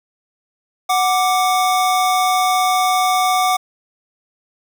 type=tone pair together; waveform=square; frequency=740 / 1174.7 Hz; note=F#5 / D6; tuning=0 / 0 cents; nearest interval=minor sixth; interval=800 cents; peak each=-16 / -19 dBFS; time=0.89-3.57 s; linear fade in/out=10 ms; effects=none